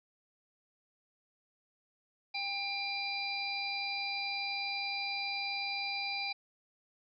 harmonic tone with a mistuned harmonic, 801 Hz, G5, 37 cents sharp, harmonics 1 / 3 / 5 / 6, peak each -41 / -37 / -41 / -40 dBFS, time 2.34-6.33 s, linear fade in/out 10 ms, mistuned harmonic 3, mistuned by -15 cents, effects none

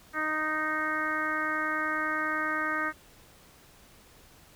harmonic tone, 310 Hz, D#4, 6 cents flat, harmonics 1 / 2 / 3 / 4 / 5 / 6 / 7, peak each -37 / -39 / -41 / -32 / -32 / -34 / -40 dBFS, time 0.13-2.93 s, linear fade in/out 50 ms, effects pink hiss -56 dBFS RMS until 4.55 s

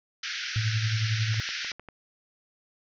pink band-pass noise, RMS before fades -34 dBFS, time 0.23-1.72 s, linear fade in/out 5 ms, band 1400 to 6000 Hz, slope 96 dB/octave
sine tone with tremolo, 110 Hz, A2, in tune, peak -22 dBFS, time 0.56-1.4 s, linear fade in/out 0 ms, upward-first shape sine, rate 11 Hz, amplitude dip 55%
clicks, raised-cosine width 0.5 ms, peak -29 dBFS, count 6, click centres 1.343 / 1.49 / 1.647 / 1.717 / 1.796 / 1.887 s
effects none

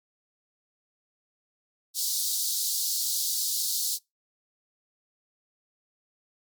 pink high-pass noise, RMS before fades -28 dBFS, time 1.94-3.99 s, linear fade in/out 50 ms, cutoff 4000 Hz, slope 48 dB/octave, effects noise-tail reverb RT60 0.2 s tail -24 dB re dry + MP3 96 kbps

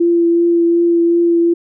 sine tone with vibrato, 340.5 Hz, F4, 44 cents flat, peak -9 dBFS, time 0-1.54 s, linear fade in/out 10 ms, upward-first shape triangle, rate 2.7 Hz, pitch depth 15 cents each way, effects none

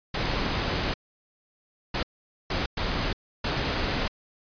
pink noise bursts at uneven times, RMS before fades -27 dBFS, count 5, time 0.14-0.94 / 1.94-2.03 / 2.5-2.66 / 2.77-3.13 / 3.44-4.08 s, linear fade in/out 5 ms, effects resampled to 11025 Hz

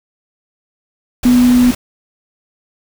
sine tone in noise, 246.9 Hz, B3, in tune, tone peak -6 dBFS, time 1.25-1.71 s, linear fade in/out 5 ms, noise pink, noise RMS -23 dBFS, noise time 1.23-1.75 s, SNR +14 dB, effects none

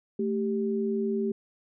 sine tone pair together, 220 / 392 Hz, A3 / G4, 0 / 0 cents, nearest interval minor seventh, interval 1000 cents, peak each -28 dBFS, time 0.19-1.32 s, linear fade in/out 5 ms, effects none

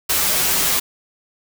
white noise with comb filter, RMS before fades -18 dBFS, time 0.09-0.8 s, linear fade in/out 10 ms, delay 8.9 ms, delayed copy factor -1, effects none

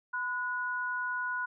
sine tone pair together, 1009.4 / 1459 Hz, B5 / F#6, +38 / -25 cents, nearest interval tritone, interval 637 cents, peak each -36 / -32 dBFS, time 0.13-1.46 s, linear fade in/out 10 ms, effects none

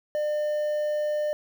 triangle tone with quantisation, 600 Hz, D5, 37 cents sharp, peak -22 dBFS, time 0.15-1.33 s, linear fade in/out 0 ms, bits 8, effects none

